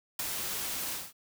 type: noise with ADSR envelope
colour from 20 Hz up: white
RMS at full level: -31 dBFS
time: 0.19-1.13 s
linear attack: 4 ms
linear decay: 19 ms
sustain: -4 dB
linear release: 220 ms
effects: none